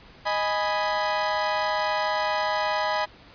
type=chord; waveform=30% pulse; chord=G# minor; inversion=second; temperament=equal; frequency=622.3 / 830.6 / 987.8 Hz; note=D#5 / G#5 / B5; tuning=0 / 0 / 0 cents; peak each=-25 dBFS; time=0.25-3.06 s; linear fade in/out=20 ms; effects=pink hiss -50 dBFS RMS until 3.34 s + resampled to 11025 Hz